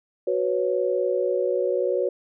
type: chord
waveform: sine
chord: F# suspended fourth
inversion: none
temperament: equal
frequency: 370 / 493.9 / 554.4 Hz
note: F#4 / B4 / C#5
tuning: 0 / 0 / 0 cents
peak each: -25 dBFS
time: 0.27-2.09 s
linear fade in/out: 5 ms
effects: none